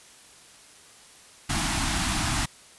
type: band-stop noise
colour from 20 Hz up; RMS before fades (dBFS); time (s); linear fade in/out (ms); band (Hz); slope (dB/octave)
pink; -26; 1.49-2.46; 10; 340 to 660; 96
effects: white hiss -51 dBFS RMS until 2.78 s + resampled to 24000 Hz